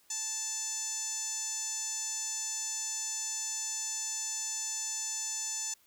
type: tone with band-pass filter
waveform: sawtooth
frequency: 880 Hz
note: A5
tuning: in tune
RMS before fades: -36 dBFS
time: 0.1-5.74 s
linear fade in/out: 5 ms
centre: 6700 Hz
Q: 8.3
effects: white hiss -66 dBFS RMS until 5.86 s